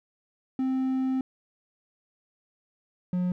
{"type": "tone pair in turn", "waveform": "triangle", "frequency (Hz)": [261.6, 180.16], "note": ["C4", "F#3"], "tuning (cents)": [0, -46], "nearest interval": "tritone", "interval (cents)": 646, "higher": "first", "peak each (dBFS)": -22, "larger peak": "neither", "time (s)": [[0.59, 1.21], [3.13, 3.32]], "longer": "first", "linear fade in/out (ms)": 2, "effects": []}